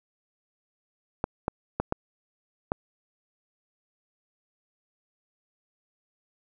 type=clicks; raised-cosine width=1 ms; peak=-11 dBFS; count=5; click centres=1.241 / 1.481 / 1.8 / 1.924 / 2.719 s; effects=none